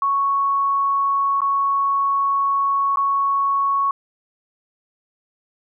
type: tone with dropouts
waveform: sine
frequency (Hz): 1108.7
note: C#6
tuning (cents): 0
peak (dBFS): -16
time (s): 0.02-3.91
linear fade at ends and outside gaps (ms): 2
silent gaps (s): 1.406-1.417 / 2.959-2.971
effects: none